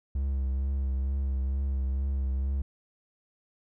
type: tone with vibrato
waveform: triangle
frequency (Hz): 67.2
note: C2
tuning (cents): +47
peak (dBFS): -24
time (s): 0.15-2.62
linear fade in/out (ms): 5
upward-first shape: triangle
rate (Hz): 2.2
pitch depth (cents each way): 43
effects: none